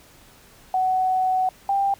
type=tone pair in turn; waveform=sine; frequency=747 / 791.4 Hz; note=F#5 / G5; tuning=+16 / +16 cents; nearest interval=minor second; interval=100 cents; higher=second; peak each=-18 dBFS; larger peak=neither; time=0.74-1.49 / 1.69-1.94 s; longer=first; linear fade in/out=2 ms; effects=pink hiss -51 dBFS RMS until 1.99 s